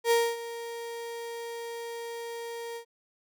35% pulse tone with ADSR envelope, 466.2 Hz, A#4, in tune, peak -18 dBFS, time 0.04-2.85 s, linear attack 70 ms, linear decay 250 ms, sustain -16 dB, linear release 88 ms, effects none

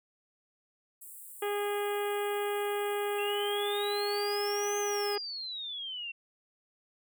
pink high-pass noise, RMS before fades -48 dBFS, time 1.01-5.16 s, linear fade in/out 10 ms, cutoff 7800 Hz, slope 96 dB/octave
harmonic tone, 410 Hz, G#4, 22 cents flat, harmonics 1 / 2 / 3 / 4 / 5 / 6 / 7 / 8, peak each -31 / -37 / -41 / -43 / -45 / -47 / -48 / -49 dBFS, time 1.42-5.18 s, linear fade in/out 5 ms
sine exponential two-way sweep, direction up then down, 2700 to 6280 to 2700 Hz, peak -36 dBFS, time 3.18-6.12 s, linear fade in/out 10 ms, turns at 4.78 s
effects none

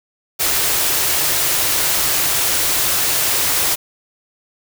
white band-stop noise, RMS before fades -17 dBFS, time 0.39-3.76 s, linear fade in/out 20 ms, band 180 to 270 Hz, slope 96 dB/octave, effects none

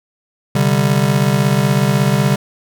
square chord, C suspended second, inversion none, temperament just, 130.81 / 147.16 / 196.22 Hz, C3 / D3 / G3, 0 / +4 / +2 cents, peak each -17 dBFS, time 0.55-2.36 s, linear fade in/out 5 ms, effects none

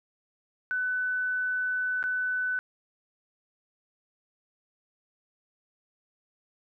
sine tone with dropouts, 1500 Hz, F#6, 23 cents sharp, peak -26 dBFS, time 0.71-2.59 s, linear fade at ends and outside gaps 0 ms, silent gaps 2.028-2.039 s, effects none

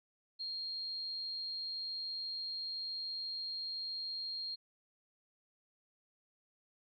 sine tone, 4227 Hz, C8, 17 cents sharp, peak -38 dBFS, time 0.39-4.56 s, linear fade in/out 20 ms, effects none

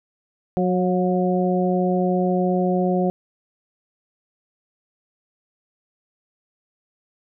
harmonic tone with a mistuned harmonic, 182.8 Hz, F#3, 21 cents flat, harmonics 1 / 2 / 3 / 4, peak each -20 / -23 / -25 / -26 dBFS, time 0.57-3.1 s, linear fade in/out 0 ms, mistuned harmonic 4, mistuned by -25 cents, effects none

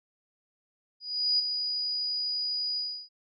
sine tone with ADSR envelope, 4916 Hz, D#8, 22 cents flat, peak -21 dBFS, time 1-3.09 s, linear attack 390 ms, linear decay 14 ms, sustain -7 dB, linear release 320 ms, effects none

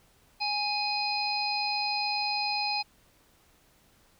harmonic tone, 830.6 Hz, G#5, in tune, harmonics 1 / 3 / 5 / 6, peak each -31 / -33 / -33 / -34 dBFS, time 0.4-2.83 s, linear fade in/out 20 ms, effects pink hiss -63 dBFS RMS until 4.19 s

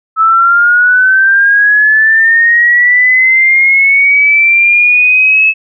sine linear sweep, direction up, 1300 to 2604 Hz, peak -4 dBFS, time 0.16-5.54 s, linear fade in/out 50 ms, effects none

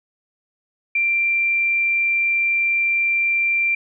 sine tone, 2363 Hz, D7, 10 cents sharp, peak -16 dBFS, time 0.95-3.75 s, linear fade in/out 5 ms, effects none

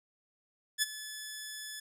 10% pulse tone with ADSR envelope, 1725 Hz, A6, 35 cents flat, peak -16 dBFS, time 0.78-1.8 s, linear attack 42 ms, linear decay 25 ms, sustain -16 dB, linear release 6 ms, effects none

